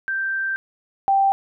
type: tone pair in turn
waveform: sine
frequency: 1568 / 784 Hz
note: G6 / G5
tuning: 0 / 0 cents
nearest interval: octave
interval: 1200 cents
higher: first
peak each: -21 / -14 dBFS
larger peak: second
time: 0.08-0.56 / 1.08-1.32 s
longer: first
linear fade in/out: 0 ms
effects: none